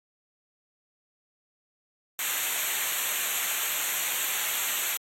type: noise with comb filter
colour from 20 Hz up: white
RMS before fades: -29 dBFS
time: 2.19-4.97 s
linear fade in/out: 0 ms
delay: 0.2 ms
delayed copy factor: -0.9
effects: AAC 48 kbps